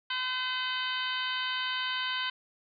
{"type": "harmonic tone with a mistuned harmonic", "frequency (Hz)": 510, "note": "C5", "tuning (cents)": -44, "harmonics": [2, 3, 4, 5, 6, 7, 8, 9], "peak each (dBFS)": [-37, -35, -40, -42, -34, -40, -46, -46], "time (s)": [0.1, 2.3], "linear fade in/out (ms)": 5, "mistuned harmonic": 7, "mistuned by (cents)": 65, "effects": []}